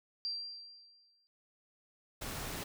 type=tone with exponential decay; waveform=sine; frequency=4724 Hz; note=D8; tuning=9 cents sharp; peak=-33 dBFS; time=0.25-1.27 s; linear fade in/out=0 ms; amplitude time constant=220 ms
type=noise; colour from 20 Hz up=pink; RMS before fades=-41 dBFS; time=2.21-2.64 s; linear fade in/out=10 ms
effects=none